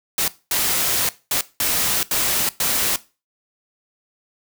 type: noise bursts at uneven times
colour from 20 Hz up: white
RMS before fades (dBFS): -20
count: 6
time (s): 0.18-0.28 / 0.51-1.09 / 1.31-1.41 / 1.6-2.03 / 2.11-2.49 / 2.6-2.96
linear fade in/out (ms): 2
effects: noise-tail reverb RT60 0.3 s tail -18 dB re dry